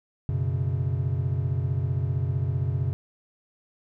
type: chord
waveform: triangle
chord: F# suspended fourth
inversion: none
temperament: just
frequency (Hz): 92.5 / 123.33 / 138.75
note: F#2 / B2 / C#3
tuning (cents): 0 / -2 / +2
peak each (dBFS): -26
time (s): 0.29-2.93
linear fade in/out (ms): 0
effects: none